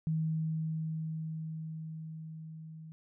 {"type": "tone with level ramp", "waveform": "sine", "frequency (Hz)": 159, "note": "D#3", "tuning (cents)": 38, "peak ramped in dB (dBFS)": [-28, -45], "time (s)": [0.07, 2.92], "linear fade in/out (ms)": 0, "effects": []}